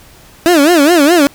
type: tone with vibrato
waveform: 30% pulse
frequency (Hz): 315.7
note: D#4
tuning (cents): +25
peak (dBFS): -3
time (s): 0.46-1.27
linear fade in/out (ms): 0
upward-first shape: sine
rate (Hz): 4.8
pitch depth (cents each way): 220
effects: pink hiss -41 dBFS RMS until 1.34 s